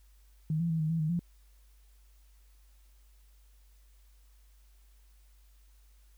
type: tone with pitch steps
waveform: sine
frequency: 156 / 168.7 / 161.7 / 155.7 / 164.2 / 155 / 172.5 Hz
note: D#3 / E3 / E3 / D#3 / E3 / D#3 / F3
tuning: +5 / +40 / -33 / +2 / -6 / -6 / -21 cents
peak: -27 dBFS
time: 0.5-1.193 s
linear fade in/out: 2 ms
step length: 99 ms
effects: added 50 Hz sine -57 dBFS peak until 6.17 s + white hiss -70 dBFS RMS until 6.17 s